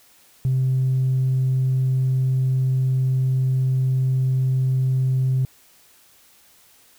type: tone with tanh clipping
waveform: triangle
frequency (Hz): 130.5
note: C3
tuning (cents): -4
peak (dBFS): -17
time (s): 0.45-5.45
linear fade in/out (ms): 0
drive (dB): 5
effects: white hiss -54 dBFS RMS until 6.98 s